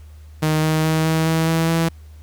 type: tone with pitch steps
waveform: sawtooth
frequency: 155.5 / 157.03 / 158.58 / 160.15 / 161.73 / 163.33 / 164.94 Hz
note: D#3 / D#3 / D#3 / E3 / E3 / E3 / E3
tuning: -1 / +16 / +33 / -50 / -33 / -16 / +1 cents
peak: -12 dBFS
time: 0.42-1.89 s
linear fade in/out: 10 ms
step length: 210 ms
effects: added 76 Hz sine -38 dBFS peak until 2.22 s + pink hiss -56 dBFS RMS until 2.22 s